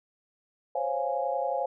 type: chord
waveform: sine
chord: Db major seventh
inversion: third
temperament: equal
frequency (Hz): 523.3 / 554.4 / 698.5 / 830.6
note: C5 / Db5 / F5 / Ab5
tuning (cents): 0 / 0 / 0 / 0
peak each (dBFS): -32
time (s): 0.75-1.66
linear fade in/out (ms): 5
effects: none